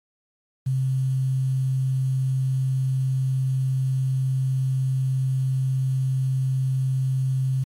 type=tone with quantisation; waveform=sine; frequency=131.7 Hz; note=C3; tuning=12 cents sharp; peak=-20 dBFS; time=0.66-7.64 s; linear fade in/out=10 ms; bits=8; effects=AAC 48 kbps